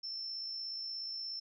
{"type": "tone with amplitude modulation", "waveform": "sine", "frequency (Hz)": 5350, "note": "E8", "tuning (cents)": 25, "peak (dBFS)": -37, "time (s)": [0.03, 1.4], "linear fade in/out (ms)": 10, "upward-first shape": "sine", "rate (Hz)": 56.8, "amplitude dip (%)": 30, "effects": []}